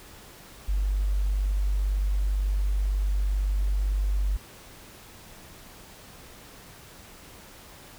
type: tone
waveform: sine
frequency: 49 Hz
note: G1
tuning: in tune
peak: -22 dBFS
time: 0.68-4.37 s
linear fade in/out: 10 ms
effects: pink hiss -48 dBFS RMS until 7.98 s